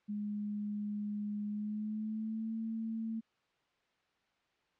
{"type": "tone with pitch glide", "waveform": "sine", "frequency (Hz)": [207.7, 223.9], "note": ["G#3", "A3"], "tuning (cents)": [0, 30], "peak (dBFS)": -35, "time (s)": [0.08, 3.21], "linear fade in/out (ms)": 20, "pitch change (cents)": 130, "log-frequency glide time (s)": [1.47, 2.55], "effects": ["white hiss -75 dBFS RMS until 4.79 s", "low-pass 3000 Hz 12 dB/octave"]}